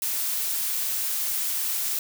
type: noise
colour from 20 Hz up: blue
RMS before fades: -27 dBFS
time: 0.02-1.99 s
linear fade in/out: 2 ms
effects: none